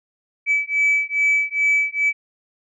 sine beating tone pair, 2297 / 2299.4 Hz, D7 / D7, -39 / -37 cents, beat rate 2.4 Hz, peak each -18 dBFS, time 0.46-2.13 s, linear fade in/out 50 ms, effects tanh soft clip ceiling -11 dBFS

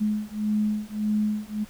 sine beating tone pair, 211.1 / 212.8 Hz, G#3 / G#3, +29 / +42 cents, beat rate 1.7 Hz, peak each -26 dBFS, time 0-1.65 s, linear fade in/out 20 ms, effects pink hiss -50 dBFS RMS until 1.69 s

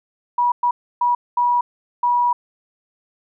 sine tone bursts at uneven times, 969 Hz, B5, 33 cents flat, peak -14 dBFS, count 5, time 0.38-0.52 / 0.63-0.71 / 1.01-1.15 / 1.37-1.61 / 2.03-2.33 s, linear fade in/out 5 ms, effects none

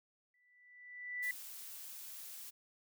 sine tone with exponential growth, 1975.5 Hz, B6, in tune, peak -33 dBFS, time 0.34-1.31 s, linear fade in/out 2 ms, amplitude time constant 210 ms
blue noise, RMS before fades -49 dBFS, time 1.22-2.51 s, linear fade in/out 20 ms
effects none

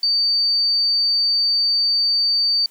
sine tone, 4600 Hz, D8, 37 cents flat, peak -15 dBFS, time 0.03-2.66 s, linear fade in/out 2 ms, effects white hiss -53 dBFS RMS until 2.7 s + high-pass 200 Hz 12 dB/octave

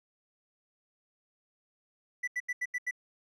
triangle tone bursts, 1975.5 Hz, B6, in tune, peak -28 dBFS, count 6, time 2.23-2.911 s, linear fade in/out 10 ms, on 46 ms, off 81 ms, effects resampled to 32000 Hz

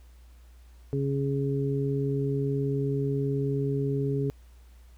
harmonic tone, 138.59 Hz, C#3, in tune, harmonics 1 / 2 / 3, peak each -27 / -32 / -30 dBFS, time 0.93-4.3 s, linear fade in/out 0 ms, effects added 60 Hz sine -49 dBFS peak until 4.97 s + pink hiss -64 dBFS RMS until 4.97 s

